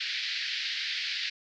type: band-pass noise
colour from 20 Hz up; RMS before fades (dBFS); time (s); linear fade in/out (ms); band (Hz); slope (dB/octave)
white; -33; 0-1.3; 10; 1700 to 4800; 48
effects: none